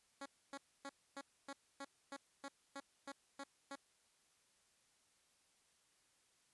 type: tone bursts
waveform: 10% pulse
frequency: 277.2 Hz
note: C#4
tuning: in tune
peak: -38 dBFS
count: 12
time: 0.21-3.756 s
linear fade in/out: 5 ms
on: 48 ms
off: 270 ms
effects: white hiss -75 dBFS RMS until 6.53 s + resampled to 24000 Hz